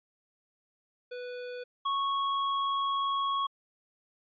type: tone pair in turn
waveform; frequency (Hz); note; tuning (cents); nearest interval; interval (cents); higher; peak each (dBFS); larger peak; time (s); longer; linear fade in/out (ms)
square; 493.9 / 1104.3; B4 / C#6; 0 / -7; octave + major second; 1393; second; -38 / -28; second; 1.11-1.64 / 1.85-3.47; second; 10
effects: resampled to 11025 Hz